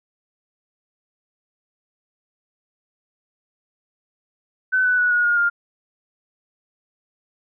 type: tone with pitch steps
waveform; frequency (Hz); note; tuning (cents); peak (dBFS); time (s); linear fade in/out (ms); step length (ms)
sine; 1515 / 1492.4 / 1470.2 / 1448.3 / 1426.7 / 1405.4; F#6 / F#6 / F#6 / F#6 / F6 / F6; +40 / +14 / -11 / -37 / +37 / +10; -15; 4.72-5.5; 20; 130
effects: none